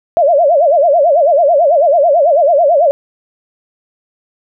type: tone with vibrato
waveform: sine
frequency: 622.3 Hz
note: D#5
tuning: in tune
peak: -6 dBFS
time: 0.17-2.91 s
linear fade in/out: 0 ms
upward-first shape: sine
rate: 9.1 Hz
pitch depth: 220 cents each way
effects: none